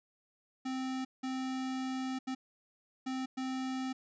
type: tone bursts at uneven times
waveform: square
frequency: 260.7 Hz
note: C4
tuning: 6 cents flat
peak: -35 dBFS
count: 5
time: 0.65-1.05 / 1.23-2.19 / 2.27-2.35 / 3.06-3.26 / 3.37-3.93 s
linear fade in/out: 10 ms
effects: resampled to 16000 Hz